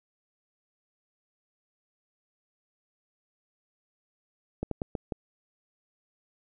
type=slowing click train; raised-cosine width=2 ms; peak=-17 dBFS; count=5; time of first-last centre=4.63-5.122 s; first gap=83 ms; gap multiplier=1.27; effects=none